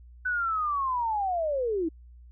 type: linear sweep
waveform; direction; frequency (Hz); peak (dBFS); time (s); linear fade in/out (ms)
sine; down; 1511 to 306.6; -25; 0.25-1.89; 10
effects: added 60 Hz sine -47 dBFS peak until 2.31 s